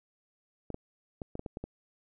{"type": "clicks", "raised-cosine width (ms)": 2, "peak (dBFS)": -24, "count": 8, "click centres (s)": [0.703, 0.744, 1.218, 1.354, 1.394, 1.462, 1.571, 1.64], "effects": []}